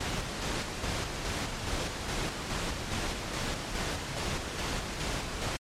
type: noise with tremolo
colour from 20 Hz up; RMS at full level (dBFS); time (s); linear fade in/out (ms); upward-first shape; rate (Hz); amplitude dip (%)
pink; -32; 0-5.57; 10; square; 2.4; 35
effects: low-pass 7000 Hz 12 dB/octave + MP3 64 kbps